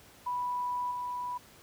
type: tone with level steps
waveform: sine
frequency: 985 Hz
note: B5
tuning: 5 cents flat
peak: -30 / -33 dBFS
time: 0.26-1.38 s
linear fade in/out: 10 ms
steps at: 0.91 s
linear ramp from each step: 5 ms
effects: pink hiss -56 dBFS RMS until 1.62 s + high-pass 60 Hz 12 dB/octave